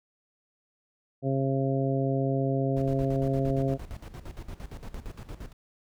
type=harmonic tone; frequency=135.1 Hz; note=C#3; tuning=44 cents flat; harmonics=1 / 2 / 3 / 4 / 5; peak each=-27 / -30 / -32 / -33 / -34 dBFS; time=1.22-3.78 s; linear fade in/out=50 ms
type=noise with tremolo; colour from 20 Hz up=brown; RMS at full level=-37 dBFS; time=2.76-5.53 s; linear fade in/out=10 ms; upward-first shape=square; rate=8.7 Hz; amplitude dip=75%
effects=none